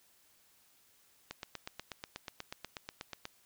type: click train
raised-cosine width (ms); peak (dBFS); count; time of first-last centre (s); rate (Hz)
0.2; -23; 17; 1.31-3.254; 8.23
effects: white hiss -67 dBFS RMS until 3.45 s